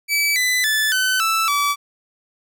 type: tone with pitch steps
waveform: sawtooth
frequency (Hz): 2300 / 2002 / 1743.1 / 1517.4 / 1321 / 1150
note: D7 / B6 / A6 / F#6 / E6 / D6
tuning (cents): -37 / +23 / -17 / +43 / +3 / -37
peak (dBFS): -13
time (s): 0.08-1.76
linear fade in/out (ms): 50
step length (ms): 280
effects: none